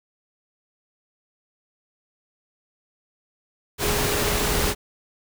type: tone in noise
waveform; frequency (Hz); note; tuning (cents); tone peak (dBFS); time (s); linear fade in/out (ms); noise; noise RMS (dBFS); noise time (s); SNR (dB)
sine; 415.5; G#4; +1; -29; 3.78-4.75; 50; pink; -23; 3.78-4.75; -9
effects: none